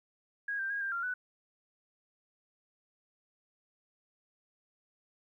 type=tone with pitch steps; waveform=sine; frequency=1644 / 1574 / 1636 / 1588 / 1386 / 1489 Hz; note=G#6 / G6 / G#6 / G6 / F6 / F#6; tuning=-18 / +7 / -26 / +22 / -14 / +11 cents; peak=-32 dBFS; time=0.48-1.14 s; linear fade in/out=5 ms; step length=110 ms; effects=12-bit